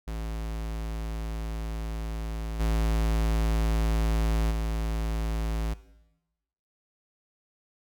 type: tone with level steps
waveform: square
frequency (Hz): 55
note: A1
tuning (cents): 0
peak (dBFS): -32 / -24 / -28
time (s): 0.07-5.74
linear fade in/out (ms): 10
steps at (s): 2.59 / 4.5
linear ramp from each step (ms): 20
effects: noise-tail reverb RT60 1.0 s tail -17 dB re dry